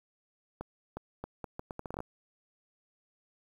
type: accelerating click train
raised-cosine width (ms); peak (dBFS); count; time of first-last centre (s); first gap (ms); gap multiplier
1; -24; 13; 0.61-2.004; 360; 0.75
effects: 9-bit